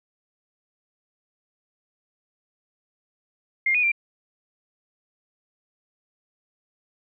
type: tone with pitch steps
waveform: sine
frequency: 2116 / 2470 / 2367 Hz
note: C7 / D#7 / D7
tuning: +19 / -13 / +13 cents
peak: -18 dBFS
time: 3.66-3.918 s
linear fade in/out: 5 ms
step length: 86 ms
effects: none